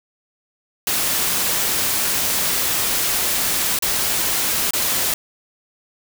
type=noise with dropouts; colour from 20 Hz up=white; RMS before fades=-20 dBFS; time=0.87-5.14 s; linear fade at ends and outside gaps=2 ms; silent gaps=3.789-3.823 / 4.708-4.734 s; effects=none

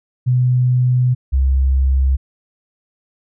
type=tone pair in turn; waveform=sine; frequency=125.5 / 66.48 Hz; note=B2 / C2; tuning=+28 / +28 cents; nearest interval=major seventh; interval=1100 cents; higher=first; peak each=-11 dBFS; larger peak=neither; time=0.26-1.15 / 1.32-2.17 s; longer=first; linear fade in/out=20 ms; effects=none

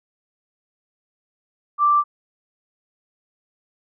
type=tone; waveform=sine; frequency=1174.7 Hz; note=D6; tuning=in tune; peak=-13 dBFS; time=1.78-2.04 s; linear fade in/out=50 ms; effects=none

